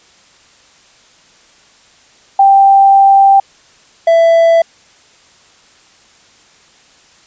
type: tone pair in turn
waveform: sine / triangle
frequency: 786 / 664.8 Hz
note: G5 / E5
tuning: +4 / +15 cents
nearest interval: minor third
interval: 289 cents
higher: first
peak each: -3 dBFS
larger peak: neither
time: 2.39-3.4 / 4.07-4.62 s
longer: first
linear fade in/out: 5 ms
effects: white hiss -46 dBFS RMS until 7.26 s + resampled to 16000 Hz

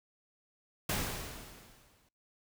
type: noise with exponential decay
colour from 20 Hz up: pink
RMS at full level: -31 dBFS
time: 0.89-2.09 s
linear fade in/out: 5 ms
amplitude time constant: 260 ms
effects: noise-tail reverb RT60 0.4 s tail -26 dB re dry

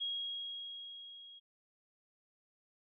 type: tone with level ramp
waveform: sine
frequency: 3288 Hz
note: G#7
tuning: 18 cents flat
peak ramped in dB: -34 to -52 dBFS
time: 0-1.4 s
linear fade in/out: 20 ms
effects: none

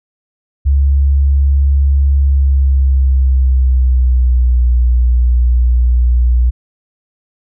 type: tone with pitch glide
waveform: sine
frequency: 69.3 to 60.68 Hz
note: C#2 to B1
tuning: 0 to -30 cents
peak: -7 dBFS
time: 0.65-6.51 s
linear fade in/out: 20 ms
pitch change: -230 cents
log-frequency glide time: 2.18-4.69 s
effects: none

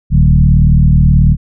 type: tone with frequency modulation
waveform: sine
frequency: 100.9 Hz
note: G#2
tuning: 49 cents flat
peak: -4 dBFS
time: 0.1-1.37 s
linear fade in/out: 50 ms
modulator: 38.5 Hz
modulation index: 1.9
effects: none

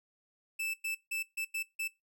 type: tone bursts at uneven times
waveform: 45% pulse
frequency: 2637 Hz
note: E7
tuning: in tune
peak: -33 dBFS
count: 6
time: 0.59-0.74 / 0.84-0.95 / 1.11-1.23 / 1.37-1.45 / 1.54-1.63 / 1.79-1.88 s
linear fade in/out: 10 ms
effects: noise-tail reverb RT60 0.2 s tail -19 dB re dry

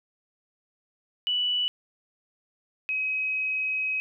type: tone pair in turn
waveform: sine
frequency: 2960 / 2539 Hz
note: F#7 / D#7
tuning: 0 / +34 cents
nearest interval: minor third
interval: 266 cents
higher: first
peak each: -23 / -25 dBFS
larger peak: first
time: 1.27-1.68 / 2.89-4 s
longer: second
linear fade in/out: 0 ms
effects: none

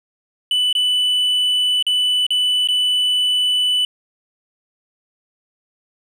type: tone with dropouts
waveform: triangle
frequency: 2984 Hz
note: F#7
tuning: 14 cents sharp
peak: -13 dBFS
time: 0.51-3.85 s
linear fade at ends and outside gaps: 2 ms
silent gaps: 0.728-0.751 / 1.826-1.866 / 2.266-2.305 / 2.674-2.686 s
effects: none

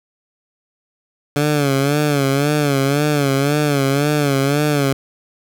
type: tone with vibrato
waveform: 15% pulse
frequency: 142.9 Hz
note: D3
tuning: 47 cents flat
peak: -8 dBFS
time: 1.36-4.93 s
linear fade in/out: 2 ms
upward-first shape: sine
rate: 1.9 Hz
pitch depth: 88 cents each way
effects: none

